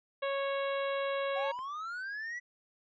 harmonic tone, 552 Hz, C#5, 7 cents flat, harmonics 1 / 2 / 3 / 4 / 5 / 6 / 7, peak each -32 / -38 / -42 / -44 / -46 / -48 / -49 dBFS, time 0.22-1.52 s, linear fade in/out 10 ms
triangle linear sweep, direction up, 733 to 1975.5 Hz, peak -35 dBFS, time 1.35-2.4 s, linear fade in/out 20 ms
click, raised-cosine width 0.5 ms, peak -37 dBFS, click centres 1.59 s
effects resampled to 16000 Hz

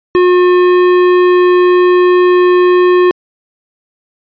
sine tone with hard clipping, 359.9 Hz, F#4, 48 cents flat, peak -7 dBFS, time 0.15-3.11 s, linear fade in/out 0 ms, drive 13 dB, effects resampled to 11025 Hz

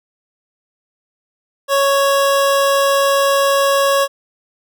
25% pulse tone, 554.4 Hz, C#5, in tune, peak -8 dBFS, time 1.68-4.08 s, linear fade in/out 50 ms, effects none

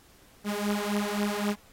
sawtooth beating tone pair, 204.2 / 208 Hz, G#3 / G#3, -29 / +3 cents, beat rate 3.8 Hz, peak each -26 dBFS, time 0.44-1.56 s, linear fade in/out 50 ms, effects pink hiss -58 dBFS RMS until 1.72 s + AAC 48 kbps

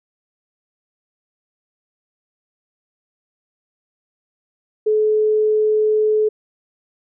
sine tone, 429.2 Hz, A4, 43 cents flat, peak -13 dBFS, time 4.86-6.29 s, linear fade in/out 10 ms, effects none

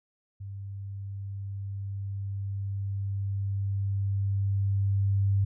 sine tone with level ramp, 98.8 Hz, G2, 14 cents sharp, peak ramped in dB -36 to -21 dBFS, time 0.4-5.45 s, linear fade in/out 10 ms, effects none

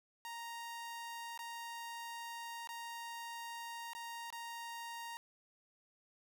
sawtooth tone with dropouts, 932.3 Hz, A#5, in tune, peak -40 dBFS, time 0.25-5.17 s, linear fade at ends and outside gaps 0 ms, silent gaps 1.376-1.391 / 2.673-2.69 / 3.933-3.95 / 4.303-4.326 s, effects 12-bit

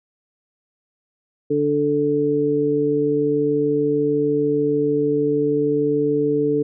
harmonic tone, 146.6 Hz, D3, 3 cents flat, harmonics 1 / 2 / 3, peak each -28 / -21 / -18 dBFS, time 1.5-6.63 s, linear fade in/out 10 ms, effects none

